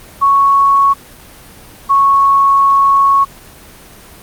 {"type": "tone pair in turn", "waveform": "sine", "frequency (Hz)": [1108.7, 1104.6], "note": ["C#6", "C#6"], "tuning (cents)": [0, -6], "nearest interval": "unison", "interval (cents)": 6, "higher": "first", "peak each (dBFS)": -6, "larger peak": "neither", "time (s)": [[0.21, 0.94], [1.89, 3.25]], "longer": "second", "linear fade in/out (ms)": 20, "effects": ["pink hiss -37 dBFS RMS until 4.22 s", "Opus 24 kbps"]}